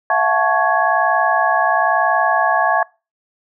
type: tone cluster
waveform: sine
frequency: 668 / 729 / 873 / 1110 / 1668 Hz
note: E5 / F#5 / A5 / C#6 / G#6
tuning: +23 / -26 / -14 / +2 / +7 cents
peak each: -19 dBFS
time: 0.1-2.83 s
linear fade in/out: 2 ms
effects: noise-tail reverb RT60 0.3 s tail -25 dB re dry